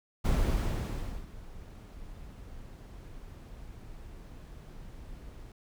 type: noise with ADSR envelope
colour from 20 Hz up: brown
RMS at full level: -25 dBFS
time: 0.24-5.52 s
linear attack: 16 ms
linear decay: 1000 ms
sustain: -21 dB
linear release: 3 ms
effects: none